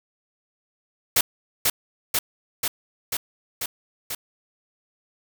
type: noise with echo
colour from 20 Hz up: white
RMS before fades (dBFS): -18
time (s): 1.16-1.21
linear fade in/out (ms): 5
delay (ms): 490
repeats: 6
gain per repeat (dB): -2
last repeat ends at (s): 4.15
effects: none